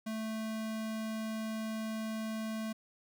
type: tone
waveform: square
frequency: 220 Hz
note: A3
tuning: in tune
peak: -36 dBFS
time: 0.06-2.73 s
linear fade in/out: 10 ms
effects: none